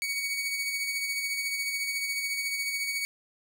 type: tone with tremolo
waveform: sawtooth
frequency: 2244 Hz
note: C#7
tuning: 21 cents sharp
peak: -24 dBFS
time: 0.02-3.05 s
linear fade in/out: 0 ms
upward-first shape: sine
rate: 14 Hz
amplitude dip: 40%
effects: none